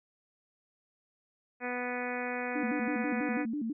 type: harmonic tone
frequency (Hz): 246.9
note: B3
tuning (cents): 0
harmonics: 1 / 2 / 3 / 4 / 5 / 6 / 7 / 8 / 9 / 10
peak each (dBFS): -39 / -38 / -40 / -45 / -47 / -43 / -42 / -43 / -44 / -44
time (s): 1.6-3.46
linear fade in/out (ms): 50
type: tone with vibrato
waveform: sine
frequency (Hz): 258.5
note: C4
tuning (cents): -21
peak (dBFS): -31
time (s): 2.55-3.73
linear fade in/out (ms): 10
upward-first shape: square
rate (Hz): 6.1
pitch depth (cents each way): 230
effects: none